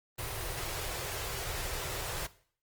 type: band-stop noise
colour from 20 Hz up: pink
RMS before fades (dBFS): -37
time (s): 0.18-2.27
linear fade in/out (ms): 10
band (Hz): 150 to 340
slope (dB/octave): 48
effects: noise-tail reverb RT60 0.5 s tail -17 dB re dry + Opus 24 kbps